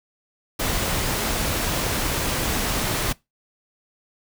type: noise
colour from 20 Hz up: pink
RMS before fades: -24 dBFS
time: 0.59-3.13 s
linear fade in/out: 10 ms
effects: noise-tail reverb RT60 0.2 s tail -22 dB re dry